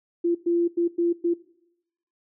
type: tone bursts at uneven times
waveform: sine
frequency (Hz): 343.1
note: F4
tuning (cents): -31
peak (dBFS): -19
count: 5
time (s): 0.24-0.35 / 0.46-0.68 / 0.77-0.88 / 0.98-1.13 / 1.24-1.34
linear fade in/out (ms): 10
effects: noise-tail reverb RT60 0.8 s tail -19 dB re dry

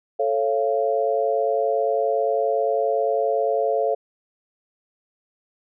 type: chord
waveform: sine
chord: A augmented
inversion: none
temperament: just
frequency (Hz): 440 / 550 / 687.5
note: A4 / C#5 / E#5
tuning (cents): 0 / -14 / -27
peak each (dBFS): -23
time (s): 0.19-3.95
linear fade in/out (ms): 10
effects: none

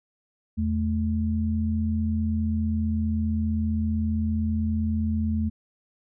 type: tone pair together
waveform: sine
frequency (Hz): 82.41 / 217.7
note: E2 / A3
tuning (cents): 0 / -18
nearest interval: octave + perfect fourth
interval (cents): 1682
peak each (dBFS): -25 / -25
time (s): 0.57-5.5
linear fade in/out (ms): 20
effects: none

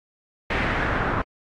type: noise with low-pass filter sweep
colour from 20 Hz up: pink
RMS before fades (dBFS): -24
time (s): 0.5-1.22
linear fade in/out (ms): 5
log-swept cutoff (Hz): 2200 to 1300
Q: 2.3
effects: AAC 48 kbps

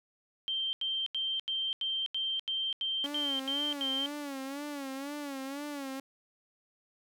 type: tone bursts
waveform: sine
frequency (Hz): 3142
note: G7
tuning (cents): +3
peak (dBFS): -30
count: 11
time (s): 0.48-4.06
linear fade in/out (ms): 0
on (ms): 250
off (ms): 83
type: tone with vibrato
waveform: sawtooth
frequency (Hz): 280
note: C#4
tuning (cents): +18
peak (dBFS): -33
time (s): 3.04-6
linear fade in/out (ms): 2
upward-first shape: sine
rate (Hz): 2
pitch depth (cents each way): 90
effects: none

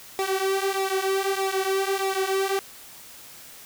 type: tone with flanger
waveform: sawtooth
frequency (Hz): 386.5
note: G4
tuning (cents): -24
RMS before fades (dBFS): -25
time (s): 0.19-2.59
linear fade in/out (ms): 0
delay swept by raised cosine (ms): 1.9 to 6.4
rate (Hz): 1.6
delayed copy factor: -0.8
effects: white hiss -45 dBFS RMS until 3.65 s

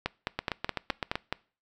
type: two click trains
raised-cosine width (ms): 0.3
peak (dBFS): -12 / -13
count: 7 / 7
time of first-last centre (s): 0.06-1.326 / 0.39-1.155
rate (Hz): 4.74 / 7.84
effects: noise-tail reverb RT60 0.4 s tail -23 dB re dry

